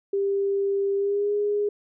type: tone with pitch glide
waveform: sine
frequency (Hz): 396.5 to 412.6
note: G4 to G#4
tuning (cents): +20 to -11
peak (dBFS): -21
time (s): 0.13-1.69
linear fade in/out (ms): 5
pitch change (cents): +69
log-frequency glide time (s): 0.96-1.33
effects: none